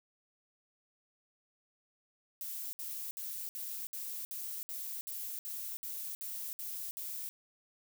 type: noise bursts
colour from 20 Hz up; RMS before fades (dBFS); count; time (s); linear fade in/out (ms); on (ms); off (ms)
violet; -41; 13; 2.41-7.29; 0; 320; 60
effects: none